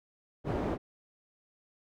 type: low-pass noise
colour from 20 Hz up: white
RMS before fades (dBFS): -32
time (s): 0.44-0.78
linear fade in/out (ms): 50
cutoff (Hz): 480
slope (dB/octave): 12
effects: none